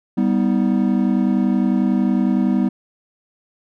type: chord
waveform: triangle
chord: G augmented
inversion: none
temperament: equal with one note detuned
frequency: 196 / 246.9 / 316 Hz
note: G3 / B3 / D#4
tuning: 0 / 0 / +27 cents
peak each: -16 / -16 / -21 dBFS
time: 0.17-2.69 s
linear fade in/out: 10 ms
effects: none